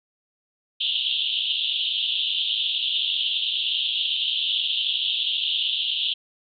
pink band-pass noise, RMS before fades -25 dBFS, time 0.8-6.14 s, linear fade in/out 10 ms, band 2900 to 3700 Hz, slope 96 dB/octave, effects none

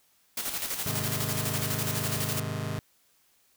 white noise with tremolo, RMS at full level -31 dBFS, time 0.37-2.4 s, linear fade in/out 5 ms, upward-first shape square, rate 12 Hz, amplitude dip 50%
sawtooth chord, Ab major, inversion none, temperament just, 103.83 / 129.78 / 155.74 Hz, Ab2 / C3 / Eb3, 0 / -14 / +2 cents, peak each -30 / -31 / -31 dBFS, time 0.86-2.79 s, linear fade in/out 0 ms
effects white hiss -66 dBFS RMS until 3.56 s

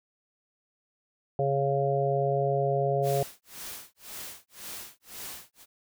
harmonic tone, 138.59 Hz, C#3, in tune, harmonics 1 / 3 / 4 / 5, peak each -29 / -29 / -29 / -29 dBFS, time 1.39-3.23 s, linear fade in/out 2 ms
white noise with tremolo, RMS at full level -39 dBFS, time 3.02-5.66 s, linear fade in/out 50 ms, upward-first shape sine, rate 1.9 Hz, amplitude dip 100%
effects none

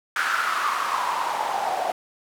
white noise with band-pass filter sweep, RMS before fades -25 dBFS, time 0.16-1.92 s, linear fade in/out 2 ms, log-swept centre 1500 to 700 Hz, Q 5.5, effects none

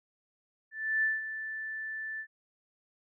sine tone with ADSR envelope, 1760 Hz, A6, in tune, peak -24 dBFS, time 0.71-2.27 s, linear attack 320 ms, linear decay 180 ms, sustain -11 dB, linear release 73 ms, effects none

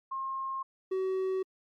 sine / triangle tone pair in turn, 1069 / 377.9 Hz, C6 / F#4, +37 / +37 cents, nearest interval octave + tritone, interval 1800 cents, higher first, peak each -32 / -26 dBFS, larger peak second, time 0.11-0.63 / 0.91-1.43 s, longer neither, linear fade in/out 10 ms, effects MP3 64 kbps

